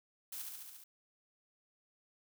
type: noise with echo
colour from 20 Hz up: blue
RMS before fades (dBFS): -44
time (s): 0.32-0.42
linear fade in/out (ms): 5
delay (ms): 70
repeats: 6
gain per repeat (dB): -2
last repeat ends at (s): 0.84
effects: none